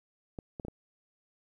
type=clicks; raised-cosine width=2 ms; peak=-26 dBFS; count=4; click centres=0.388 / 0.598 / 0.65 / 0.683 s; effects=11-bit